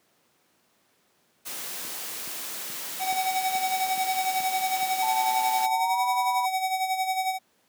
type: noise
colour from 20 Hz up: white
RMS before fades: -35 dBFS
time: 1.45-5.67 s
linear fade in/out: 20 ms
type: click train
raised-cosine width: 3 ms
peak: -30 dBFS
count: 8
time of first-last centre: 1.85-4.829 s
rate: 2.35 Hz
type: tone with tremolo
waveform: square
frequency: 755 Hz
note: F#5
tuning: 35 cents sharp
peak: -23 dBFS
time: 2.99-7.39 s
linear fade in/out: 50 ms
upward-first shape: sine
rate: 11 Hz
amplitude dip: 60%
type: tone with pitch glide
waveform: sine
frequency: 880 to 976.4 Hz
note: A5 to B5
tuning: 0 to -20 cents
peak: -25 dBFS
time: 5.02-6.46 s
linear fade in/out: 10 ms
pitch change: +180 cents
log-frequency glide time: 5.69-6.03 s
effects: pink hiss -66 dBFS RMS until 7.68 s + high-pass 200 Hz 12 dB/octave